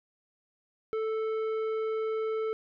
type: tone with tanh clipping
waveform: triangle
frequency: 440 Hz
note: A4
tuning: in tune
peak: -30 dBFS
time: 0.93-2.53 s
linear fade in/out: 0 ms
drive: 14 dB
effects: none